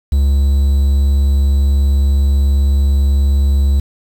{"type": "tone with quantisation", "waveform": "triangle", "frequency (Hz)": 69.3, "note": "C#2", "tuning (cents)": 0, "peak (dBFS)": -7, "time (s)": [0.12, 3.8], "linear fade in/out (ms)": 5, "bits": 6, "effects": []}